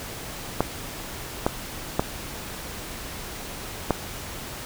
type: clicks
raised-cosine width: 1 ms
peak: -5 dBFS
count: 4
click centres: 0.606 / 1.465 / 1.995 / 3.907 s
effects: pink hiss -36 dBFS RMS until 4.65 s